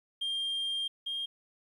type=tone pair in turn; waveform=sine; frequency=3199 / 3219 Hz; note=G7 / G7; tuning=+34 / +45 cents; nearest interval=unison; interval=11 cents; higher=second; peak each=-28 / -31 dBFS; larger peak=first; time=0.21-0.88 / 1.06-1.26 s; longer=first; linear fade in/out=10 ms; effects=tanh soft clip ceiling -29 dBFS + 11-bit